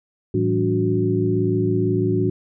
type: tone cluster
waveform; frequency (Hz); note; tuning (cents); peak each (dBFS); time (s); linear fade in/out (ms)
sine; 110.4 / 165.8 / 191.9 / 289.5 / 367.4; A2 / E3 / G3 / D4 / F#4; +6 / +10 / -37 / -25 / -12; -22 / -27 / -26 / -24 / -21; 0.34-2.3; 5
effects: none